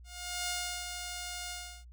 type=tone with ADSR envelope; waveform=5% pulse; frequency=713 Hz; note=F5; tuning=36 cents sharp; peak=-21 dBFS; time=0.04-1.85 s; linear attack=440 ms; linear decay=360 ms; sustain=-6 dB; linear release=340 ms; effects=added 60 Hz sine -49 dBFS peak until 1.92 s